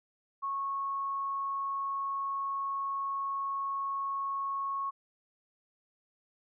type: tone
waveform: sine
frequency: 1100 Hz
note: C#6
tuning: 14 cents flat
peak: -31 dBFS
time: 0.42-4.91 s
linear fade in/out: 20 ms
effects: none